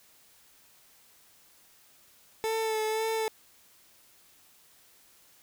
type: tone with vibrato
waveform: 30% pulse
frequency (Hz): 440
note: A4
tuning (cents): 0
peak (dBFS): -25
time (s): 2.44-3.28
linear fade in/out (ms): 0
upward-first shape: sine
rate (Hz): 1.9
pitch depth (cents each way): 25
effects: white hiss -60 dBFS RMS until 5.42 s